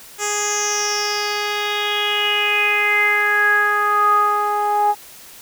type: tone with low-pass filter sweep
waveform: 10% pulse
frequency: 415 Hz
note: G#4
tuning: 1 cent flat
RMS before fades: -18 dBFS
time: 0.18-4.95 s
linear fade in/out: 50 ms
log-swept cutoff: 7800 to 850 Hz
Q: 6.8
effects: white hiss -41 dBFS RMS until 5.41 s